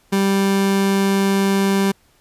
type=tone; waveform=30% pulse; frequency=196 Hz; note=G3; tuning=in tune; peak=-12 dBFS; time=0.12-1.92 s; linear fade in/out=10 ms; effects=pink hiss -57 dBFS RMS until 2.2 s + resampled to 32000 Hz